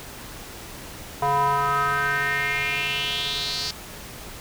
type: tone with band-pass filter sweep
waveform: square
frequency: 141.3 Hz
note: C#3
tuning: 34 cents sharp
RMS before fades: -24 dBFS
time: 1.22-3.71 s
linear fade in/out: 5 ms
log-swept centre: 860 to 4800 Hz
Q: 4.8
effects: pink hiss -39 dBFS RMS until 4.4 s